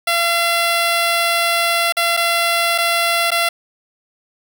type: tone with dropouts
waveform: 10% pulse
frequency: 682 Hz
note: F5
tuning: 41 cents flat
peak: -6 dBFS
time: 0.07-3.49 s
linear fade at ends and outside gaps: 5 ms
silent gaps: 1.924-1.968 / 2.168-2.172 / 2.78-2.783 / 3.306-3.316 s
effects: none